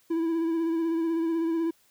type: tone with vibrato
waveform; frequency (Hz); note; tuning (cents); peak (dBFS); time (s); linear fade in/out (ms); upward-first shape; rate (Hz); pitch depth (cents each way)
triangle; 329.6; E4; 0; -22; 0.1-1.71; 10; sine; 16; 32
effects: white hiss -64 dBFS RMS until 1.9 s